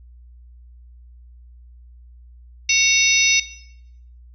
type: harmonic tone with a mistuned harmonic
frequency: 740 Hz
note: F#5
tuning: in tune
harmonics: 3 / 4 / 5 / 6 / 7 / 8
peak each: -21 / -19 / -23 / -27 / -22 / -20 dBFS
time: 2.69-3.4 s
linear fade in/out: 5 ms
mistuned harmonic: 4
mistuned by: -140 cents
effects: noise-tail reverb RT60 0.8 s tail -17 dB re dry + added 60 Hz sine -42 dBFS peak until 4.34 s